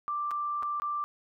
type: tone with dropouts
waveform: sine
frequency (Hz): 1178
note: D6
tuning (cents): +5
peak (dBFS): -29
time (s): 0.08-1.04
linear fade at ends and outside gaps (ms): 0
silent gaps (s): 0.309-0.314 / 0.625-0.631 / 0.799-0.82
effects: none